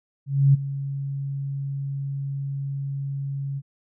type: tone with ADSR envelope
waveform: sine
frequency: 138.59 Hz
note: C#3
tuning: in tune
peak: -11 dBFS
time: 0.26-3.62 s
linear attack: 280 ms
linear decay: 16 ms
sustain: -15 dB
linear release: 45 ms
effects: none